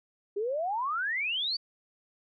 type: exponential sweep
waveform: sine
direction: up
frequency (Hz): 390.6 to 4673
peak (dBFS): -28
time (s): 0.36-1.57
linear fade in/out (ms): 10
effects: none